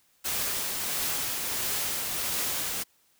white noise with tremolo, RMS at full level -29 dBFS, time 0.24-2.84 s, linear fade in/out 20 ms, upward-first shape triangle, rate 1.5 Hz, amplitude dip 30%, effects white hiss -66 dBFS RMS until 3.19 s

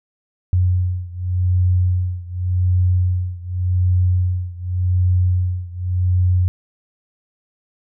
sine beating tone pair, 90.3 / 91.17 Hz, F#2 / F#2, -42 / -25 cents, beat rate 0.87 Hz, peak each -17 / -19 dBFS, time 0.53-6.48 s, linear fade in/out 0 ms, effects none

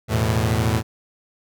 sawtooth chord, E suspended fourth, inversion none, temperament equal, 82.41 / 110 / 123.47 Hz, E2 / A2 / B2, 0 / 0 / 0 cents, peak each -20 / -16 / -20 dBFS, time 0.08-0.83 s, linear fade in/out 50 ms, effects none

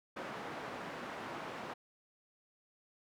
white band-pass noise, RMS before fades -44 dBFS, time 0.16-1.74 s, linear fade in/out 10 ms, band 140 to 1300 Hz, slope 12 dB/octave, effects none

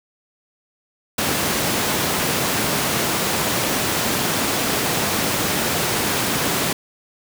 pink high-pass noise, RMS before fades -21 dBFS, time 1.18-6.73 s, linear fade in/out 5 ms, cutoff 140 Hz, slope 12 dB/octave, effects none

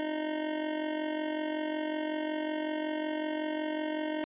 25% pulse tone with amplitude modulation, 308.3 Hz, D#4, 16 cents flat, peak -25 dBFS, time 0-4.24 s, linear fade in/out 0 ms, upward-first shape sine, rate 45.4 Hz, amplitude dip 55%, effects resampled to 8000 Hz

